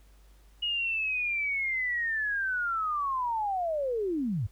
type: linear sweep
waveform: sine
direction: down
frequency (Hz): 2895 to 87.31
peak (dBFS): -27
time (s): 0.62-4.47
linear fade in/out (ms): 10
effects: added 50 Hz sine -54 dBFS peak until 4.51 s + pink hiss -65 dBFS RMS until 4.51 s